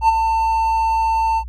triangle tone with ADSR envelope, 896 Hz, A5, 31 cents sharp, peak -6 dBFS, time 0.01-1.44 s, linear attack 75 ms, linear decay 21 ms, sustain -7 dB, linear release 66 ms, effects added 60 Hz sine -28 dBFS peak until 1.48 s

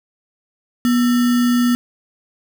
sine tone with sample-and-hold, 242.7 Hz, B3, 30 cents flat, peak -12 dBFS, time 0.85-1.75 s, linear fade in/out 0 ms, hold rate 1575 Hz, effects none

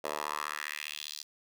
10% pulse tone with high-pass filter sweep, 74.9 Hz, D2, 35 cents sharp, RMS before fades -38 dBFS, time 0.04-1.23 s, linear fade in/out 5 ms, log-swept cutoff 600 to 4800 Hz, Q 2.5, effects none

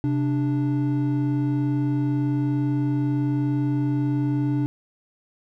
triangle tone pair together, 131.59 / 293.7 Hz, C3 / D4, +10 / 0 cents, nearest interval octave + major second, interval 1390 cents, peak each -21 / -21 dBFS, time 0.04-4.66 s, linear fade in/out 0 ms, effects none

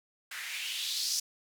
blue noise with band-pass filter sweep, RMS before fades -35 dBFS, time 0.31-1.2 s, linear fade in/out 5 ms, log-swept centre 1700 to 5700 Hz, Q 3.5, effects none

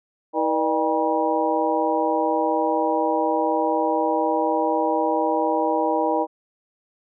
harmonic tone with a mistuned harmonic, 160.1 Hz, D#3, 50 cents sharp, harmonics 2 / 3 / 4 / 5 / 6, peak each -25 / -25 / -25 / -25 / -25 dBFS, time 0.33-6.27 s, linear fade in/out 50 ms, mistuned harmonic 4, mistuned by -100 cents, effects none

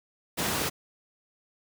pink high-pass noise, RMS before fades -29 dBFS, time 0.37-0.7 s, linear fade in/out 20 ms, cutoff 130 Hz, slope 12 dB/octave, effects none

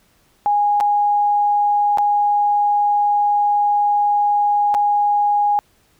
sine tone with dropouts, 824 Hz, G#5, 14 cents flat, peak -13 dBFS, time 0.46-5.59 s, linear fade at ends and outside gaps 0 ms, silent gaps 0.802-0.808 / 1.974-1.984 / 4.742-4.748 s, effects pink hiss -58 dBFS RMS until 5.99 s

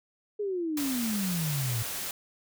sine exponential sweep, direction down, 425.1 to 110 Hz, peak -28 dBFS, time 0.39-1.83 s, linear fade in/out 10 ms
white noise, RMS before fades -35 dBFS, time 0.77-2.11 s, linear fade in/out 2 ms
effects none

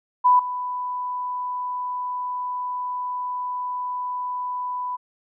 sine tone with level steps, 994 Hz, B5, 11 cents sharp, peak -12 / -25 dBFS, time 0.24-4.97 s, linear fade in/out 20 ms, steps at 0.39 s, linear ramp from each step 5 ms, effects none

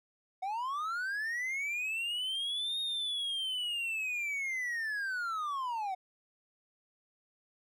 triangle linear two-way sweep, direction up then down, 730 to 3729 to 730 Hz, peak -31 dBFS, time 0.42-5.95 s, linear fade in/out 10 ms, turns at 2.8 s, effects none

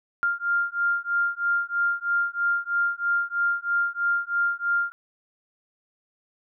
sine beating tone pair, 1396.9 / 1400 Hz, F6 / F6, 0 / +4 cents, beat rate 3.1 Hz, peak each -25 dBFS, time 0.23-4.92 s, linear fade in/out 0 ms, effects none

